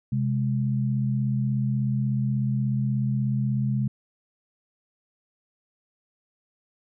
sine tone pair together, 130.28 / 206.8 Hz, C3 / G#3, -7 / -7 cents, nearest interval minor sixth, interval 800 cents, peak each -23 / -27 dBFS, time 0.12-3.88 s, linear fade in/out 5 ms, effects none

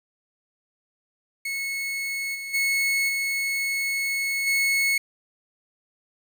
40% pulse tone with level steps, 2194 Hz, C#7, 18 cents flat, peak -26 / -31 / -20 / -23 / -19 dBFS, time 1.45-4.98 s, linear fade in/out 5 ms, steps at 2.34 / 2.53 / 3.08 / 4.46 s, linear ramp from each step 20 ms, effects 9-bit

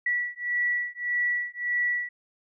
sine beating tone pair, 1946 / 1947.7 Hz, B6 / B6, -26 / -25 cents, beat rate 1.7 Hz, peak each -28 dBFS, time 0.06-2.09 s, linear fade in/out 5 ms, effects none

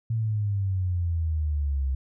sine exponential sweep, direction down, 114.9 to 65.41 Hz, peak -23 dBFS, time 0.1-1.95 s, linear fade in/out 5 ms, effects none

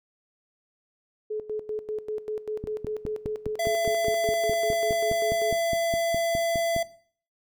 sine tone with tremolo, 428.3 Hz, A4, 47 cents flat, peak -27 dBFS, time 1.3-5.52 s, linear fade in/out 10 ms, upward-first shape square, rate 5.1 Hz, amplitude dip 80%
click train, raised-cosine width 3 ms, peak -19 dBFS, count 21, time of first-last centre 2.64-6.764 s, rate 4.85 Hz
square tone, 672 Hz, E5, 33 cents sharp, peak -25 dBFS, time 3.59-6.83 s, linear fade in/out 5 ms
effects noise-tail reverb RT60 0.5 s tail -18 dB re dry

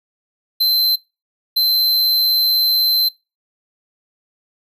square tone bursts at uneven times, 4092 Hz, C8, 39 cents flat, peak -13 dBFS, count 2, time 0.6-0.96 / 1.56-3.09 s, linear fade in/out 10 ms, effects noise-tail reverb RT60 0.3 s tail -26 dB re dry

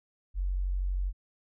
sine tone, 46.25 Hz, F#1, in tune, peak -27 dBFS, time 0.34-1.13 s, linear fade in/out 50 ms, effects none

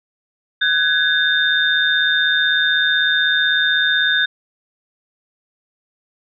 sine tone cluster, 1509 / 1665 / 3629 Hz, F#6 / G#6 / A#7, +34 / +4 / -47 cents, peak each -18 dBFS, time 0.61-4.26 s, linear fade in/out 10 ms, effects none

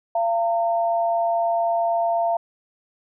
sine tone pair together, 683.2 / 912 Hz, F5 / A#5, -38 / -38 cents, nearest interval perfect fourth, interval 500 cents, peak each -19 / -26 dBFS, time 0.15-2.37 s, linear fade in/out 5 ms, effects none

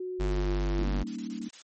sine tone with pitch glide, 366.9 to 340.4 Hz, F#4 to F4, -15 to -44 cents, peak -32 dBFS, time 0-0.84 s, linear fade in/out 5 ms, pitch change -129 cents, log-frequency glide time 0.14-0.7 s
square tone, 49 Hz, G1, in tune, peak -27 dBFS, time 0.19-1.04 s, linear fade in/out 20 ms
sine chord, Eb dominant seventh, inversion first, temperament equal with one note detuned, 197.82 / 233.1 / 277.2 / 311.1 Hz, G3 / Bb3 / Db4 / Eb4, +16 / 0 / 0 / 0 cents, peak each -40 / -36 / -41 / -41 dBFS, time 0.79-1.49 s, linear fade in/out 2 ms
blue noise bursts, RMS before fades -42 dBFS, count 5, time 1.07-1.619 s, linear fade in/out 0 ms, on 89 ms, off 26 ms
effects low-pass 7000 Hz 12 dB/octave + MP3 32 kbps

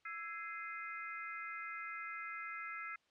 harmonic tone with a mistuned harmonic, 415.3 Hz, G#4, in tune, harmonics 3 / 4 / 5 / 6, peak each -46 / -50 / -46 / -52 dBFS, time 0.05-2.96 s, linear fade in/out 5 ms, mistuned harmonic 3, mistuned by +110 cents, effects white hiss -75 dBFS RMS until 3.1 s + low-pass 4000 Hz 12 dB/octave

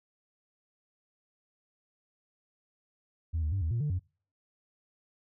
sine tone with pitch steps, 81.6 / 76.6 / 97.3 / 80.2 / 117 / 148.3 / 91.1 Hz, E2 / D#2 / G2 / E2 / A#2 / D3 / F#2, -17 / -27 / -12 / -47 / +7 / +17 / -26 cents, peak -26 dBFS, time 3.33-3.995 s, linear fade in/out 20 ms, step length 95 ms, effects noise-tail reverb RT60 0.4 s tail -25 dB re dry + tanh soft clip ceiling -25 dBFS

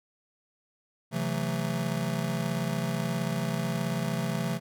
square chord, F# half-diminished seventh, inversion second, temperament just, 133.2 / 166.5 / 185 / 222 Hz, C3 / E3 / F#3 / A3, +31 / +18 / 0 / +16 cents, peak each -34 / -33 / -36 / -35 dBFS, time 1.11-4.6 s, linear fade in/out 50 ms, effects none

